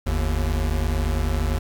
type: tone pair together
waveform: square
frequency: 49 / 77.78 Hz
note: G1 / D#2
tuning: 0 / 0 cents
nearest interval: minor sixth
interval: 800 cents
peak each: -24 dBFS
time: 0.06-1.59 s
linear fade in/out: 10 ms
effects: 8-bit